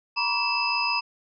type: tone cluster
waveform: sine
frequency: 944 / 1010 / 1146 / 2641 / 4999 Hz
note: A#5 / B5 / D6 / E7 / D#8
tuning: +22 / +39 / -43 / +3 / +7 cents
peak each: -29 / -34 / -32 / -26 / -28 dBFS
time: 0.16-1.01 s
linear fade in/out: 20 ms
effects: none